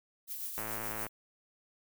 violet noise with tremolo, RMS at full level -38 dBFS, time 0.27-1.09 s, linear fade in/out 50 ms, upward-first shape triangle, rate 7 Hz, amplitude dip 45%
click train, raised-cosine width 0.5 ms, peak -25 dBFS, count 54, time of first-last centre 0.58-1.066 s, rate 109 Hz
effects none

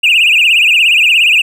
triangle tone with vibrato, 2637 Hz, E7, in tune, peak -3 dBFS, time 0.03-1.42 s, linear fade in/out 10 ms, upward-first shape triangle, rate 17 Hz, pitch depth 190 cents each way, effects tanh soft clip ceiling -1 dBFS

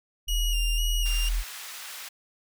sine tone, 40.58 Hz, E1, 26 cents flat, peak -23 dBFS, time 0.27-1.44 s, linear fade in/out 50 ms
sawtooth tone with vibrato, 2849 Hz, F7, 34 cents sharp, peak -26 dBFS, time 0.28-1.29 s, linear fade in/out 5 ms, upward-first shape square, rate 2 Hz, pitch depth 31 cents each way
pink high-pass noise, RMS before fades -40 dBFS, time 1.05-2.09 s, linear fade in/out 10 ms, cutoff 1500 Hz, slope 12 dB/octave
effects none

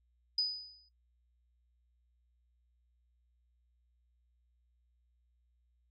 sine tone with exponential decay, 4978 Hz, D#8, in tune, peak -26 dBFS, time 0.38-0.89 s, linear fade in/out 5 ms, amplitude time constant 110 ms, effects noise-tail reverb RT60 0.1 s tail -21 dB re dry + added 60 Hz sine -70 dBFS peak until 5.9 s

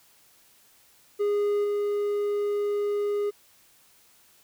triangle tone with level steps, 411.1 Hz, G#4, 18 cents flat, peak -20 / -22 dBFS, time 1.19-3.31 s, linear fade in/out 20 ms, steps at 1.64 s, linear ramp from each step 5 ms, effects white hiss -59 dBFS RMS until 4.43 s

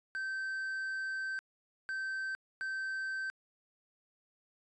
triangle tone bursts at uneven times, 1551 Hz, G6, 19 cents flat, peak -33 dBFS, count 3, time 0.15-1.39 / 1.89-2.35 / 2.61-3.3 s, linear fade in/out 0 ms, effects resampled to 22050 Hz

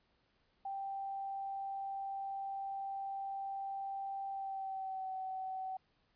sine tone with pitch glide, 784 to 757.7 Hz, G5 to F#5, 0 to +41 cents, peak -38 dBFS, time 0.65-5.77 s, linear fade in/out 5 ms, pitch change -59 cents, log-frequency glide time 4.3-5.11 s, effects pink hiss -75 dBFS RMS until 6.15 s + resampled to 11025 Hz

